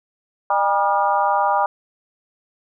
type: harmonic tone with a mistuned harmonic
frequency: 201 Hz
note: G3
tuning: 44 cents sharp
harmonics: 3 / 4 / 5 / 6 / 7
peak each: -24 / -19 / -20 / -23 / -29 dBFS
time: 0.5-1.66 s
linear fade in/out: 2 ms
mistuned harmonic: 5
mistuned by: -70 cents
effects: none